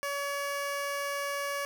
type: tone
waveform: 15% pulse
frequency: 566 Hz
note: C#5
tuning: 36 cents sharp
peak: -25 dBFS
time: 0.03-1.65 s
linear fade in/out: 0 ms
effects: none